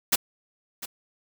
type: noise with echo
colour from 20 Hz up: white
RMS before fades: -20 dBFS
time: 0.12-0.16 s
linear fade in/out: 10 ms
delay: 700 ms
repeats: 1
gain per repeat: -15 dB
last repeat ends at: 0.86 s
effects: none